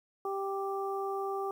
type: harmonic tone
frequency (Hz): 392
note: G4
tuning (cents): 0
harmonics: 1 / 2 / 3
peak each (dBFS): -34 / -37 / -39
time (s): 0.25-1.51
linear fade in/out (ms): 2
effects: 10-bit